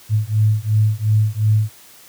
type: beating tone pair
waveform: sine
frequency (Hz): 106.1 / 108.9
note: G#2 / A2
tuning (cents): +38 / -17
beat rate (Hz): 2.8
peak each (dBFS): -16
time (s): 0.09-1.71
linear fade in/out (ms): 50
effects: white hiss -45 dBFS RMS until 2.08 s + high-pass 60 Hz 12 dB/octave